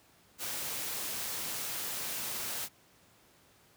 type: noise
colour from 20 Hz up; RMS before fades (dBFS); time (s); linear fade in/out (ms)
white; -37; 0.38-2.69; 50
effects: pink hiss -63 dBFS RMS until 3.76 s + high-pass 80 Hz 12 dB/octave